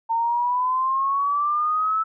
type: exponential sweep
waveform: sine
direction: up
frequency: 906 to 1316 Hz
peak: -19 dBFS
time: 0.09-2.04 s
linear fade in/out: 20 ms
effects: none